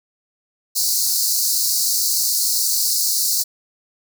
pink high-pass noise, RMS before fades -19 dBFS, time 0.75-3.44 s, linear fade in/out 20 ms, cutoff 4200 Hz, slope 96 dB/octave, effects none

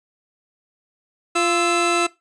25% pulse tone pair together, 345.9 / 1324 Hz, F4 / E6, -17 / +7 cents, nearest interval octave + major seventh, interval 2324 cents, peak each -16 dBFS, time 1.35-2.07 s, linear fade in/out 10 ms, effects noise-tail reverb RT60 0.2 s tail -18 dB re dry + resampled to 22050 Hz

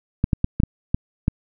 clicks, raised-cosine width 5 ms, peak -5 dBFS, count 7, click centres 0.241 / 0.332 / 0.444 / 0.601 / 0.635 / 0.945 / 1.281 s, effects none

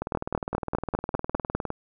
two click trains, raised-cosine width 1 ms, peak -10 / -15 dBFS, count 8 / 34, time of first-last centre 0.15-1.55 / 0.02-1.704 s, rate 5 / 19.6 Hz, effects none

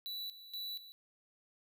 square tone with tremolo, 3951 Hz, B7, in tune, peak -40 dBFS, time 0.06-0.92 s, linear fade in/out 0 ms, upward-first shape square, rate 2.1 Hz, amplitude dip 75%, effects none

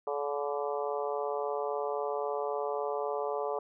harmonic tone with a mistuned harmonic, 143.7 Hz, D3, 37 cents flat, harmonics 3 / 4 / 5 / 6 / 7 / 8, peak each -34 / -36 / -38 / -40 / -41 / -42 dBFS, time 0.07-3.59 s, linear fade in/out 2 ms, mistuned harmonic 8, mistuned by +23 cents, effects none

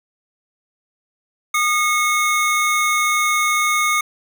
square tone pair together, 1223 / 2181 Hz, D#6 / C#7, -30 / -29 cents, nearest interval minor seventh, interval 1001 cents, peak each -19 dBFS, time 1.54-4.01 s, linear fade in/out 5 ms, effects none

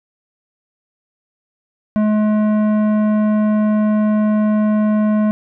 sine tone with tanh clipping, 212.7 Hz, G#3, 42 cents sharp, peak -14 dBFS, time 1.96-5.31 s, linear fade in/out 0 ms, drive 13 dB, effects none

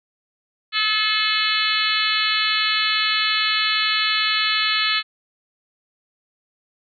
harmonic tone with a mistuned harmonic, 431.2 Hz, A4, 35 cents flat, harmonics 3 / 4 / 5 / 6 / 7 / 8 / 9 / 10, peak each -26 / -26 / -26 / -26 / -26 / -26 / -26 / -26 dBFS, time 0.72-5.03 s, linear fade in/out 50 ms, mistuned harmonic 9, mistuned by +37 cents, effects none

